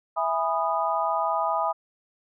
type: chord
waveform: sine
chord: E major seventh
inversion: none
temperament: just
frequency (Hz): 659.3 / 824.1 / 988.9 / 1236.1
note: E5 / G#5 / B5 / D#6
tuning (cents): 0 / -14 / +2 / -12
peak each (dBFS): -28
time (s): 0.16-1.73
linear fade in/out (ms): 20
effects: none